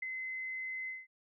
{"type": "tone with ADSR envelope", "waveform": "sine", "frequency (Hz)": 2050, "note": "C7", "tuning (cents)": -36, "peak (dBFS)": -32, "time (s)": [0.02, 1.07], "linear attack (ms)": 8, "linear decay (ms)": 7, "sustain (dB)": -5, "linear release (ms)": 190, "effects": []}